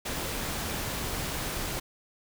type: noise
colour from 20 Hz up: pink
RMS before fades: -33 dBFS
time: 0.05-1.8 s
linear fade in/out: 10 ms
effects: none